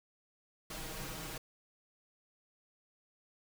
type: noise with comb filter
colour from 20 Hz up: pink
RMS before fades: -43 dBFS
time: 0.7-1.38 s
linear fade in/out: 5 ms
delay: 6.3 ms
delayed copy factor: +0.9
effects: none